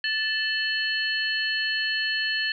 sine tone cluster, 1751 / 2646 / 3022 / 4309 Hz, A6 / E7 / F#7 / C#8, -9 / +6 / +36 / -50 cents, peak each -26 / -33 / -31 / -30 dBFS, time 0.04-2.52 s, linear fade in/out 2 ms, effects none

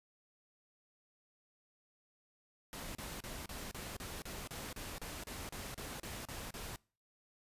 pink noise bursts, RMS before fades -45 dBFS, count 16, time 2.73-6.76 s, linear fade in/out 0 ms, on 220 ms, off 34 ms, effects noise-tail reverb RT60 0.4 s tail -25 dB re dry + resampled to 32000 Hz

